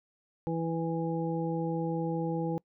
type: harmonic tone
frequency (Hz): 164.81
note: E3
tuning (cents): 0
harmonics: 1 / 2 / 3 / 5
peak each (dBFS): -32 / -34 / -35 / -39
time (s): 0.47-2.58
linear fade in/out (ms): 0
effects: noise-tail reverb RT60 0.1 s tail -24 dB re dry